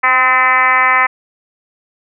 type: tone with frequency modulation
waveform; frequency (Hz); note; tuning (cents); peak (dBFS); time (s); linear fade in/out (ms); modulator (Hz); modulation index
sine; 1538; G6; -33; -8; 0.03-1.07; 10; 254; 2.7
effects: none